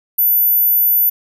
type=tone; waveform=sine; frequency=14010 Hz; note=A9; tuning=9 cents flat; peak=-10 dBFS; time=0.18-1.1 s; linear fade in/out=10 ms; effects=none